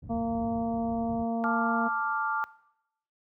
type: low-pass noise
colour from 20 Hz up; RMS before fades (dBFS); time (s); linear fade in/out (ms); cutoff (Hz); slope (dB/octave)
pink; -40; 0.02-1.25; 10; 140; 12
type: harmonic tone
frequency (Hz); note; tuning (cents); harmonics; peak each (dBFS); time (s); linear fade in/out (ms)
230; A#3; -23; 1 / 2 / 3 / 4 / 5; -28 / -38 / -33 / -44 / -47; 0.09-1.89; 20
type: chord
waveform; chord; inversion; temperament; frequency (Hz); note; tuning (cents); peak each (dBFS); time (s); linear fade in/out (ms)
sine; D minor; second; equal; 880 / 1174.7 / 1396.9; A5 / D6 / F6; 0 / 0 / 0; -31; 1.44-2.44; 0
effects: noise-tail reverb RT60 0.8 s tail -20 dB re dry + high-pass 60 Hz 12 dB/octave